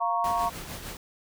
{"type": "chord", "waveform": "sine", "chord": "Bb minor", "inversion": "second", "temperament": "equal", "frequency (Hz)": [698.5, 932.3, 1108.7], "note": ["F5", "Bb5", "Db6"], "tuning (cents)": [0, 0, 0], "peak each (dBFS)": -28, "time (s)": [0, 0.5], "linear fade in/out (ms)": 20}
{"type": "noise with tremolo", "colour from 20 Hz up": "pink", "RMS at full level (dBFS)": -37, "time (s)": [0.24, 0.97], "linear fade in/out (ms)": 2, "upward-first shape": "sine", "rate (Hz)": 6.6, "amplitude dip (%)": 45}
{"effects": []}